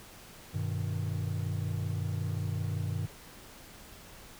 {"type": "chord", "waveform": "triangle", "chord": "G augmented", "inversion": "none", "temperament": "equal", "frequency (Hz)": [98, 123.47, 155.56], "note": ["G2", "B2", "D#3"], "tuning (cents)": [0, 0, 0], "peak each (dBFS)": [-31, -35, -34], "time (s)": [0.53, 3.07], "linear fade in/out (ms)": 20, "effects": ["pink hiss -51 dBFS RMS until 4.39 s"]}